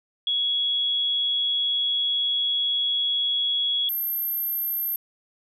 sine tone pair in turn, 3346 / 12633 Hz, G#7 / G9, +12 / +12 cents, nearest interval octave + major seventh, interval 2300 cents, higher second, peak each -21 / -24 dBFS, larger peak first, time 0.27-3.89 / 3.89-4.96 s, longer first, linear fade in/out 2 ms, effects none

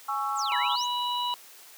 sine chord, C# minor, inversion second, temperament just, 831.5 / 1108.7 / 1330.5 Hz, G#5 / C#6 / E6, +2 / 0 / +16 cents, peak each -31 dBFS, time 0.08-0.76 s, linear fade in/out 10 ms
sine exponential two-way sweep, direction down then up, 8960 to 1628 to 7250 Hz, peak -31 dBFS, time 0.35-0.87 s, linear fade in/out 50 ms, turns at 0.57 s
harmonic tone, 978 Hz, B5, 17 cents flat, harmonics 1 / 3 / 4, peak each -28 / -33 / -34 dBFS, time 0.52-1.34 s, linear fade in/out 0 ms
effects white hiss -50 dBFS RMS until 1.77 s + high-pass 400 Hz 12 dB/octave

